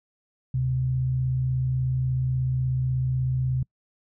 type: tone pair together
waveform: sine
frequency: 72.17 / 128.6 Hz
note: D2 / C3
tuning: -30 / -30 cents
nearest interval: minor seventh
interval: 1000 cents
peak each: -34 / -22 dBFS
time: 0.54-3.63 s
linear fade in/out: 5 ms
effects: noise-tail reverb RT60 0.1 s tail -26 dB re dry